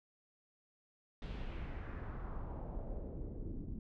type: noise with low-pass filter sweep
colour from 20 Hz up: brown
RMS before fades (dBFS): -43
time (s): 1.22-3.79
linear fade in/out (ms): 2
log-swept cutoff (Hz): 3700 to 250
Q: 1.9
effects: none